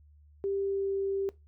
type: tone with pitch glide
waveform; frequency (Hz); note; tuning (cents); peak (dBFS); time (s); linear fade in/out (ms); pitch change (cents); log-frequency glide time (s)
sine; 394.5 to 391.8; G4 to G4; +11 to -1; -28; 0.44-1.29; 0; -12; 0.56-0.93
effects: noise-tail reverb RT60 0.2 s tail -19 dB re dry + added 74 Hz sine -55 dBFS peak until 1.47 s